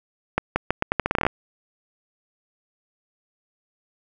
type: accelerating click train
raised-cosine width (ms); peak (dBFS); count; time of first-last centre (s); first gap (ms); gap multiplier
0.5; -4; 14; 0.38-1.266; 180; 0.81
effects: none